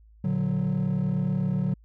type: chord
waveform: triangle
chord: Bb augmented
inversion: none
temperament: equal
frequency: 116.54 / 146.83 / 185 Hz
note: Bb2 / D3 / F#3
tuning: 0 / 0 / 0 cents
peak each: -29 / -24 / -23 dBFS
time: 0.24-1.74 s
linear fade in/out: 5 ms
effects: tanh soft clip ceiling -17 dBFS + added 54 Hz sine -51 dBFS peak until 1.84 s